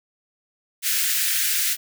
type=high-pass noise; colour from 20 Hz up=white; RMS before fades=-22 dBFS; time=0.82-1.77 s; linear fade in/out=50 ms; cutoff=1500 Hz; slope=48 dB/octave; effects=none